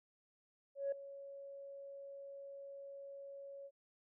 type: tone with ADSR envelope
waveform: sine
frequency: 556 Hz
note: C#5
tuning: 5 cents sharp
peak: -32 dBFS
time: 0.75-3.71 s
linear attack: 170 ms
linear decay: 5 ms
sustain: -16 dB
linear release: 51 ms
effects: tanh soft clip ceiling -31 dBFS